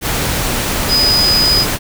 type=tone in noise; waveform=sine; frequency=4978 Hz; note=D#8; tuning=in tune; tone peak=-10 dBFS; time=0.88-1.66 s; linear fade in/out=50 ms; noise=pink; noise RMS=-17 dBFS; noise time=0.01-1.79 s; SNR=+4 dB; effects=none